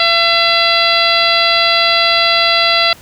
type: harmonic tone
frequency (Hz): 675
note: E5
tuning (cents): +41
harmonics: 1 / 2 / 3 / 4 / 5 / 6 / 7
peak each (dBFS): -17 / -17 / -17 / -17 / -17 / -17 / -17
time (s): 0-2.93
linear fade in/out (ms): 2
effects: pink hiss -40 dBFS RMS until 3.01 s